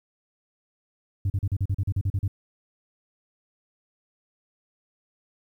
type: tone bursts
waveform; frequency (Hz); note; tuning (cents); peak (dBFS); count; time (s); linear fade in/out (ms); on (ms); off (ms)
sine; 97; G2; -18; -19; 12; 1.25-2.279; 5; 50; 39
effects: tanh soft clip ceiling -20 dBFS + 10-bit